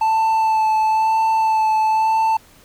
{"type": "tone with vibrato", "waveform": "triangle", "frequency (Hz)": 880, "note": "A5", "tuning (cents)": 0, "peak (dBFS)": -12, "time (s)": [0.01, 2.37], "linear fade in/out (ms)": 5, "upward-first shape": "sine", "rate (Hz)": 1, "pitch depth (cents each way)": 16, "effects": ["pink hiss -49 dBFS RMS until 2.64 s"]}